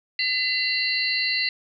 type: tone cluster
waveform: sine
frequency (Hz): 2020 / 2747 / 4113 / 4517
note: B6 / F7 / C8 / C#8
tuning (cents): +39 / -29 / -30 / +32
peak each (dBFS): -26 / -28 / -26 / -28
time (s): 0.19-1.49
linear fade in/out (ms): 2
effects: none